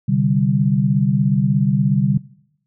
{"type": "chord", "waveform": "sine", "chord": "C suspended second", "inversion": "none", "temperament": "equal with one note detuned", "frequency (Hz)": [130.81, 147.6, 196], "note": ["C3", "D3", "G3"], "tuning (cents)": [0, 9, 0], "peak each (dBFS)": -18, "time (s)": [0.08, 2.18], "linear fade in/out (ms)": 10, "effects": ["noise-tail reverb RT60 0.8 s tail -22 dB re dry"]}